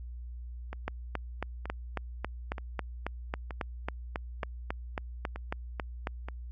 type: two click trains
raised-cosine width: 0.5 ms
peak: -17 / -24 dBFS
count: 20 / 7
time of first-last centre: 0.88-6.071 / 0.73-6.286 s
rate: 3.66 / 1.08 Hz
effects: added 60 Hz sine -39 dBFS peak until 6.51 s